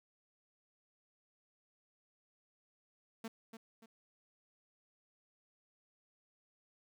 sawtooth tone with echo, 225.6 Hz, A3, 44 cents sharp, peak -37 dBFS, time 3.24-3.28 s, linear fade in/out 5 ms, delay 290 ms, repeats 2, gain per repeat -8 dB, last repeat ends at 3.86 s, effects none

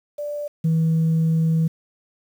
sine tone pair in turn, 587.3 / 161.79 Hz, D5 / E3, 0 / -32 cents, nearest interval octave + minor seventh, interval 2232 cents, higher first, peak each -25 / -14 dBFS, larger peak second, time 0.18-0.48 / 0.64-1.68 s, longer second, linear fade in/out 10 ms, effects tanh soft clip ceiling -14 dBFS + 8-bit

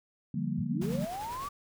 sine chord, G minor seventh, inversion second, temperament equal, 146.83 / 174.61 / 196 / 233.1 Hz, D3 / F3 / G3 / Bb3, 0 / 0 / 0 / 0 cents, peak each -35 dBFS, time 0.34-1.05 s, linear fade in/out 5 ms
sine linear sweep, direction up, 69.3 to 1174.7 Hz, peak -35 dBFS, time 0.58-1.49 s, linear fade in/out 10 ms
pink noise with tremolo, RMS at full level -44 dBFS, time 0.81-1.49 s, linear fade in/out 10 ms, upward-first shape sine, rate 10 Hz, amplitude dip 35%
effects none

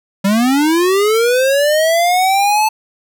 square linear sweep, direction up, 190 to 877 Hz, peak -11 dBFS, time 0.24-2.69 s, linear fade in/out 10 ms, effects none

